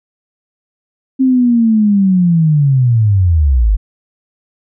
sine linear sweep, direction down, 266.3 to 45.83 Hz, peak -7 dBFS, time 1.19-3.77 s, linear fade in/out 20 ms, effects none

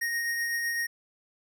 square tone with tremolo, 1864.7 Hz, A#6, in tune, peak -27 dBFS, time 0.01-0.87 s, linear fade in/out 10 ms, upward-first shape triangle, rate 7.9 Hz, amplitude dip 30%, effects none

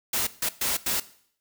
white noise bursts at uneven times, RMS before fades -26 dBFS, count 4, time 0.13-0.27 / 0.42-0.49 / 0.61-0.77 / 0.86-1 s, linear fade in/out 5 ms, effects noise-tail reverb RT60 0.6 s tail -17 dB re dry

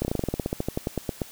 slowing click train, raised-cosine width 2 ms, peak -12 dBFS, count 19, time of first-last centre 0.02-1.218 s, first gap 29 ms, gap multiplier 1.09, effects white hiss -46 dBFS RMS until 1.31 s

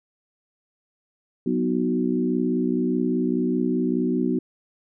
harmonic tone with a mistuned harmonic, 61.74 Hz, B1, in tune, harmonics 3 / 4 / 5 / 6, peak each -27 / -23 / -27 / -27 dBFS, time 1.46-4.39 s, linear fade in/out 5 ms, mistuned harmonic 5, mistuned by +18 cents, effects none

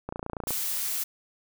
click train, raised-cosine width 1 ms, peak -19 dBFS, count 13, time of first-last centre 0.09-0.507 s, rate 28.8 Hz
blue noise, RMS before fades -30 dBFS, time 0.47-1.04 s, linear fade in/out 10 ms
effects none

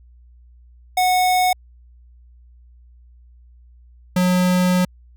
square tone pair in turn, 734 / 181.34 Hz, F#5 / F#3, -14 / -35 cents, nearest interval 2 octaves, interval 2421 cents, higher first, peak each -15 dBFS, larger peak neither, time 0.97-1.53 / 4.16-4.85 s, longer second, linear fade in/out 5 ms, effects added 60 Hz sine -45 dBFS peak until 5.16 s

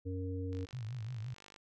harmonic tone, 92.9 Hz, F#2, 7 cents sharp, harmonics 1 / 3 / 5, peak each -37 / -42 / -44 dBFS, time 0.05-0.66 s, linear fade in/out 20 ms
click train, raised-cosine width 0.2 ms, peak -37 dBFS, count 53, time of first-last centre 0.53-1.562 s, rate 50.4 Hz
sine tone with vibrato, 117.1 Hz, A#2, 8 cents sharp, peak -38 dBFS, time 0.73-1.34 s, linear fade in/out 5 ms, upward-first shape triangle, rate 5.8 Hz, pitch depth 200 cents each way
effects none

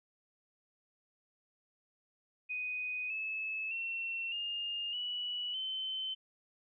sine tone with pitch steps, 2494 / 2600 / 2710 / 2825 / 2945 / 3070 Hz, D#7 / E7 / E7 / F7 / F#7 / G7, +3 / -24 / +47 / +19 / -9 / -37 cents, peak -35 dBFS, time 2.49-6.15 s, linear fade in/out 20 ms, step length 610 ms, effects none

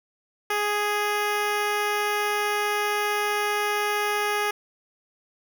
10% pulse tone with notch filter, 415.3 Hz, G#4, in tune, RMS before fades -25 dBFS, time 0.5-4.51 s, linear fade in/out 5 ms, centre 7500 Hz, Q 1.7, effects none

